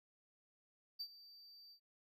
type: tone with ADSR envelope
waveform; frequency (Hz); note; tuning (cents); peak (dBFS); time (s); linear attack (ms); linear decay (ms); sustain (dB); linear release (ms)
triangle; 4644; D8; -20; -39; 0.99-1.8; 17; 67; -17; 83
effects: noise-tail reverb RT60 0.4 s tail -23 dB re dry